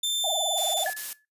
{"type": "tone with pitch glide", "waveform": "sawtooth", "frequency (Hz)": [3563, 3528], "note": ["A7", "A7"], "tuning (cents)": [21, 4], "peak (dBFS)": -22, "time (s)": [0.03, 0.84], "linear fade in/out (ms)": 5, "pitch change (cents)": -17, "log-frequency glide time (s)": [0.23, 0.42]}
{"type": "tone with vibrato", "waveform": "sine", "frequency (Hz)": 697, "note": "F5", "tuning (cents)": -4, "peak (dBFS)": -28, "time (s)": [0.24, 0.9], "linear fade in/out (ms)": 2, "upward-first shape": "triangle", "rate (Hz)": 19, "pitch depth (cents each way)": 260}
{"type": "noise bursts", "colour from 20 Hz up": "blue", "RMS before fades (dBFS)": -33, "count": 3, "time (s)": [0.57, 1.132], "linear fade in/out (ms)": 5, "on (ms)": 170, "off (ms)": 26}
{"type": "tone with exponential decay", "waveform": "sine", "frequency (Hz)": 1719, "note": "A6", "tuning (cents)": -41, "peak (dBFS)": -25, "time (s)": [0.86, 1.25], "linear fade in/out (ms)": 2, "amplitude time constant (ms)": 83}
{"effects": ["noise-tail reverb RT60 0.2 s tail -19 dB re dry", "resampled to 32000 Hz"]}